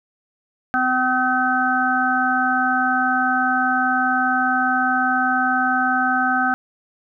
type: harmonic tone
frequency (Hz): 255.1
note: C4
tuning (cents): -44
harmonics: 1 / 3 / 5 / 6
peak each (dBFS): -24 / -21 / -23 / -20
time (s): 0.74-6.54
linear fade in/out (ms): 0
effects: none